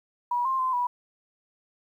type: tone with pitch steps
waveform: sine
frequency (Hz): 969 / 1056 / 1033 / 977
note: B5 / C6 / C6 / B5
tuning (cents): -33 / +16 / -22 / -19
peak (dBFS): -23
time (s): 0.31-0.87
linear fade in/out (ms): 5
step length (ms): 140
effects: 10-bit